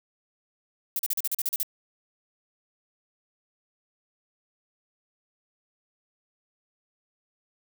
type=noise bursts; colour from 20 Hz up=violet; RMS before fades=-27 dBFS; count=10; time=0.96-1.631 s; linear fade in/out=2 ms; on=32 ms; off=39 ms; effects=none